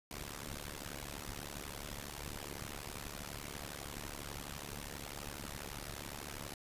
pink noise with amplitude modulation, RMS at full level -41 dBFS, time 0.11-6.54 s, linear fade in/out 0 ms, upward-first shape sine, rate 72.1 Hz, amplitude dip 100%, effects resampled to 32000 Hz

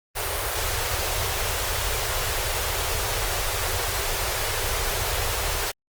pink band-stop noise, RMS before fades -26 dBFS, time 0.15-5.72 s, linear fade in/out 20 ms, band 110 to 380 Hz, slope 48 dB/octave, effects Opus 32 kbps

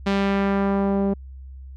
sawtooth tone with low-pass filter sweep, 197.6 Hz, G3, 14 cents sharp, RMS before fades -21 dBFS, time 0.06-1.14 s, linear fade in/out 10 ms, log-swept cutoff 4100 to 530 Hz, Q 0.99, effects added 66 Hz sine -36 dBFS peak until 1.76 s

